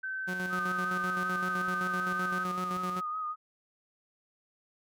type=tone; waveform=sine; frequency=1538 Hz; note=G6; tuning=33 cents flat; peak=-33 dBFS; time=0.03-2.44 s; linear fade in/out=10 ms
type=tone with tremolo; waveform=sawtooth; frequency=182.6 Hz; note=F#3; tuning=23 cents flat; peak=-30 dBFS; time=0.27-3.01 s; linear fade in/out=20 ms; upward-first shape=square; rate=7.8 Hz; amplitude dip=50%
type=tone with vibrato; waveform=sine; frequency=1244.5 Hz; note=D#6; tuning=in tune; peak=-32 dBFS; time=0.49-3.36 s; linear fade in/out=50 ms; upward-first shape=sine; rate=5.3 Hz; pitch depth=35 cents each way
effects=none